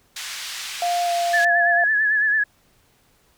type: band-pass noise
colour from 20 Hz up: white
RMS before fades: -32 dBFS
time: 0.16-1.45 s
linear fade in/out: 5 ms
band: 1600 to 5200 Hz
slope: 12 dB/octave
type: tone with pitch glide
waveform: sine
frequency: 701 to 691.7 Hz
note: F5 to F5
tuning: +6 to -17 cents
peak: -19 dBFS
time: 0.82-1.84 s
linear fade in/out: 2 ms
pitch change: -23 cents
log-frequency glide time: 1.05-1.11 s
type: tone with vibrato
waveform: sine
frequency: 1714 Hz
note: A6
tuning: 46 cents flat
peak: -16 dBFS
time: 1.33-2.44 s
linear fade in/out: 10 ms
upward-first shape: sine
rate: 9 Hz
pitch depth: 53 cents each way
effects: pink hiss -60 dBFS RMS until 3.37 s